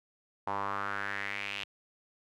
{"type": "tone with band-pass filter sweep", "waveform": "sawtooth", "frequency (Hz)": 100.2, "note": "G2", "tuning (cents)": 38, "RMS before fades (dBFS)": -36, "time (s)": [0.47, 1.64], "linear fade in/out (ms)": 5, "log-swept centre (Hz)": [920, 2900], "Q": 3.9, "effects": []}